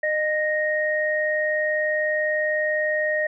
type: tone pair together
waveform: sine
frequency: 612 / 1866 Hz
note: D#5 / A#6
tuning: -29 / +1 cents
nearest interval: octave + perfect fifth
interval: 1930 cents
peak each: -23 dBFS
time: 0.03-3.27 s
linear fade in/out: 5 ms
effects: none